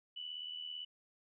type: tone with amplitude modulation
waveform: sine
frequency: 2968 Hz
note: F#7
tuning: 5 cents sharp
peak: -39 dBFS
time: 0.16-0.85 s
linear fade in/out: 10 ms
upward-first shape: sine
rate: 77.9 Hz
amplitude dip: 60%
effects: none